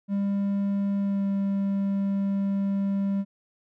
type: tone with pitch glide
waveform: triangle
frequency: 199.4 to 197.45 Hz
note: G3 to G3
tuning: +30 to +13 cents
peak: -21 dBFS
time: 0.08-3.25 s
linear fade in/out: 50 ms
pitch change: -17 cents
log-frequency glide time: 0.99-1.26 s
effects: none